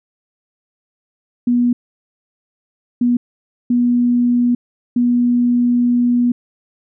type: tone bursts at uneven times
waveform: sine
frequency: 242.7 Hz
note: B3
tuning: 30 cents flat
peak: -11 dBFS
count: 4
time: 1.47-1.73 / 3.01-3.17 / 3.7-4.55 / 4.96-6.32 s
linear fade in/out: 5 ms
effects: none